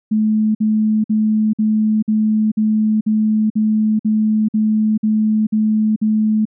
sine tone bursts, 215.8 Hz, A3, 33 cents flat, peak -12 dBFS, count 13, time 0.11-6.454 s, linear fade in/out 10 ms, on 440 ms, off 52 ms, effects none

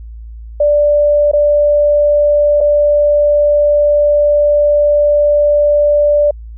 sine tone with dropouts, 587.3 Hz, D5, in tune, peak -7 dBFS, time 0.6-6.31 s, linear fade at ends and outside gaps 5 ms, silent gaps 1.315-1.333 / 2.606-2.61 s, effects added 56 Hz sine -27 dBFS peak until 6.57 s

